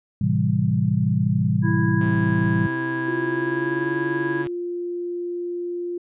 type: chord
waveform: sine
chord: A minor seventh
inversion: none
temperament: equal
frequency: 110 / 130.81 / 164.81 / 196 Hz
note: A2 / C3 / E3 / G3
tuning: 0 / 0 / 0 / 0 cents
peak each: -23 dBFS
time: 0.21-2.67 s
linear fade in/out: 5 ms
type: harmonic tone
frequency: 329.6 Hz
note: E4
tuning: in tune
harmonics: 1 / 3 / 5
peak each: -25 / -33 / -28 dBFS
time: 1.62-4.46 s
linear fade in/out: 50 ms
type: tone with pitch glide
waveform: sawtooth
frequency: 130.81 to 140.2 Hz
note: C3 to C#3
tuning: 0 to +20 cents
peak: -27 dBFS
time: 2.01-4.47 s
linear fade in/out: 0 ms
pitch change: +120 cents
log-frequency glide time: 3.12-3.95 s
type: tone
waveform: sine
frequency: 350.1 Hz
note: F4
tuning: 4 cents sharp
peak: -25 dBFS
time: 3.08-5.98 s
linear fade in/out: 5 ms
effects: resampled to 8000 Hz